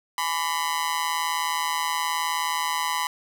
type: tone with amplitude modulation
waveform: sawtooth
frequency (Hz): 1000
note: B5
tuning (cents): +21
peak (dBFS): -16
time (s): 0.18-3.07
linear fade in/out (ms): 2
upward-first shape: sine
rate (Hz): 159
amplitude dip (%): 95
effects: none